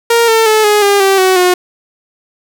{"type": "tone with pitch steps", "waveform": "sawtooth", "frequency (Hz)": [466.2, 449.5, 433.5, 418, 403, 388.6, 374.8, 361.4], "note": ["A#4", "A4", "A4", "G#4", "G4", "G4", "F#4", "F#4"], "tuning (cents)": [0, 37, -26, 11, 48, -15, 22, -41], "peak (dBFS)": -3, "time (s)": [0.1, 1.54], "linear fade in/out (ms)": 5, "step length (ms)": 180, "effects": []}